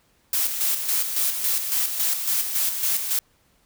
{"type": "noise with tremolo", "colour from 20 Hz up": "blue", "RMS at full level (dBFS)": -22, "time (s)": [0.33, 3.19], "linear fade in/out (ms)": 2, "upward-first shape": "square", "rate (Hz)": 3.6, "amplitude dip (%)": 50, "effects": ["pink hiss -63 dBFS RMS until 3.65 s"]}